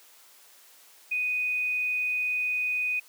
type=tone; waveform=sine; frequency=2489 Hz; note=D#7; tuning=in tune; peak=-25 dBFS; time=1.11-3 s; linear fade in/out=10 ms; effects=white hiss -55 dBFS RMS until 3.08 s + high-pass 400 Hz 12 dB/octave